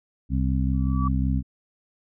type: harmonic tone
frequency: 65.41 Hz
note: C2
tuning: in tune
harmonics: 1 / 2 / 3 / 4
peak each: -23 / -26 / -28 / -29 dBFS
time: 0.29-1.43 s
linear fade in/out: 50 ms
type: tone with exponential growth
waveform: sine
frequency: 1149 Hz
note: D6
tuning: 38 cents flat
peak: -24 dBFS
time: 0.73-1.08 s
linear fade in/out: 5 ms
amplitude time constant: 76 ms
effects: none